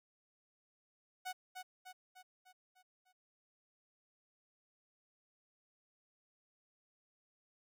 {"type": "tone with echo", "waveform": "sawtooth", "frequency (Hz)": 740, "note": "F#5", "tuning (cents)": 0, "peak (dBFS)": -36, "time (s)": [1.25, 1.33], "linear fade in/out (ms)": 20, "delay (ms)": 300, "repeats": 6, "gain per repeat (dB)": -5, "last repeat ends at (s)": 3.13, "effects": []}